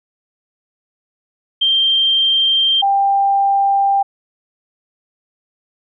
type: tone pair in turn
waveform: sine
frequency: 3163 / 792.4 Hz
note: G7 / G5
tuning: +15 / +18 cents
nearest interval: 2 octaves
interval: 2397 cents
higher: first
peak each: -11 dBFS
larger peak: neither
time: 1.61-2.82 / 2.82-4.03 s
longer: neither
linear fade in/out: 10 ms
effects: none